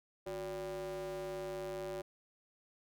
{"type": "ring-modulated tone", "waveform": "square", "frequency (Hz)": 104.7, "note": "G#2", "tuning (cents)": 15, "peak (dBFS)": -37, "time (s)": [0.26, 2.02], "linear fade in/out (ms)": 10, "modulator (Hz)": 471, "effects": []}